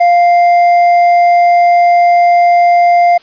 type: tone with hard clipping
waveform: triangle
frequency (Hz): 698.5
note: F5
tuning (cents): 0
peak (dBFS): -6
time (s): 0-3.18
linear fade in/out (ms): 10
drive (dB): 8
effects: white hiss -43 dBFS RMS until 3.22 s + resampled to 11025 Hz